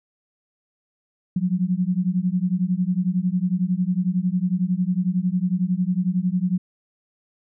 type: beating tone pair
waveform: sine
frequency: 176.4 / 187.4 Hz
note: F3 / F#3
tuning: +18 / +22 cents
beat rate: 11 Hz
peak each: -22 dBFS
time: 1.36-6.58 s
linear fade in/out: 5 ms
effects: none